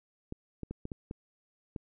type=clicks; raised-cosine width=3 ms; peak=-25 dBFS; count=7; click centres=0.324 / 0.633 / 0.71 / 0.854 / 0.918 / 1.111 / 1.762 s; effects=none